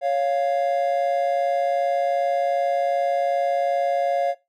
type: tone pair together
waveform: triangle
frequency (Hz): 555.9 / 698.5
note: C#5 / F5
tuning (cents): +5 / 0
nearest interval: major third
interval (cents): 395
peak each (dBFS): -20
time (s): 0.01-4.35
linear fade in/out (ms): 50
effects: noise-tail reverb RT60 0.2 s tail -17 dB re dry